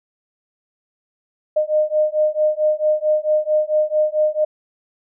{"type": "beating tone pair", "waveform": "sine", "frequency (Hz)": [610, 614.5], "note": ["D#5", "D#5"], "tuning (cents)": [-34, -22], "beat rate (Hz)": 4.5, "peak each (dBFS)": -18, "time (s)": [1.56, 4.45], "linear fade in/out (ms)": 10, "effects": []}